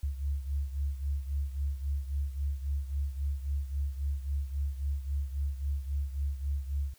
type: beating tone pair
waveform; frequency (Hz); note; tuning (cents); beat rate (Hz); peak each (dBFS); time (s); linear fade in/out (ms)
sine; 69.3 / 73; C#2 / D2; 0 / -10; 3.7; -31 / -36; 0.03-6.94; 5
effects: white hiss -63 dBFS RMS until 6.98 s